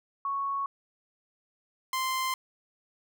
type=tone pair in turn; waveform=sine / sawtooth; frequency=1108 / 1042.9 Hz; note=C#6 / C6; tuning=-1 / -6 cents; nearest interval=minor second; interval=105 cents; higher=first; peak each=-28 / -24 dBFS; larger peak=second; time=0.25-0.66 / 1.93-2.34 s; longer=neither; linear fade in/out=2 ms; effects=none